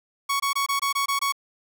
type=tone bursts; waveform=sawtooth; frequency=1114 Hz; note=C#6; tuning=8 cents sharp; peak=-18 dBFS; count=8; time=0.29-1.324 s; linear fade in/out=10 ms; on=110 ms; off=22 ms; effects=none